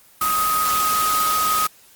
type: tone in noise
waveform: sine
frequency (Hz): 1257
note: D#6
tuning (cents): +17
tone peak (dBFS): -18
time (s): 0.21-1.67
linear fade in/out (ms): 5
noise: white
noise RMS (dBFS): -24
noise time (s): 0.21-1.67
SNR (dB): +3
effects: white hiss -51 dBFS RMS until 1.95 s + Opus 24 kbps